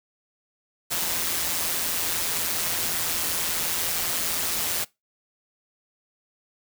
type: noise with amplitude modulation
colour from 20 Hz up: white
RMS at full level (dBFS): -24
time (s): 0.9-4.85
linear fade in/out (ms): 20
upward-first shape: sine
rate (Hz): 168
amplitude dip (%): 55
effects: noise-tail reverb RT60 0.2 s tail -22 dB re dry